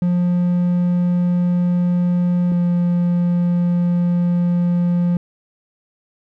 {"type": "tone pair in turn", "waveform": "triangle", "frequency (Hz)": [176.8, 174.97], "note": ["F3", "F3"], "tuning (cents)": [22, 4], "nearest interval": "unison", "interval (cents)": 18, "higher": "first", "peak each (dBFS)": -12, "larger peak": "neither", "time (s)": [[0.02, 2.52], [2.52, 5.17]], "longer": "second", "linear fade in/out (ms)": 2, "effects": []}